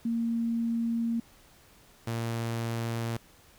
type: tone pair in turn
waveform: sine / sawtooth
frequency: 231.2 / 115.6 Hz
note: A#3 / A#2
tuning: -14 / -14 cents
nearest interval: octave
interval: 1200 cents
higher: first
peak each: -26 dBFS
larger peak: neither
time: 0.05-1.2 / 2.07-3.17 s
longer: first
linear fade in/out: 5 ms
effects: pink hiss -58 dBFS RMS until 3.58 s